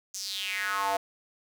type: tone with high-pass filter sweep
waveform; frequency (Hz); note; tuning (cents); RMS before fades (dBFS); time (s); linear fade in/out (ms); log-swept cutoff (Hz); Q
square; 98.5; G2; +9; -31; 0.14-0.97; 5; 6500 to 680; 4.8
effects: none